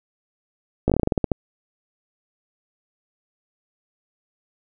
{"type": "slowing click train", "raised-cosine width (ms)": 2, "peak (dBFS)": -5, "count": 12, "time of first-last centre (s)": [0.88, 1.317], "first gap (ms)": 17, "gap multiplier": 1.16, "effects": []}